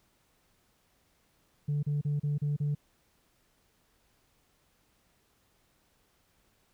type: tone bursts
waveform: sine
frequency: 146.1 Hz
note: D3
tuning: 9 cents flat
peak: -25 dBFS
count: 6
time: 1.68-2.75 s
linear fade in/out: 10 ms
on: 150 ms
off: 34 ms
effects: tanh soft clip ceiling -25 dBFS + pink hiss -70 dBFS RMS until 6.73 s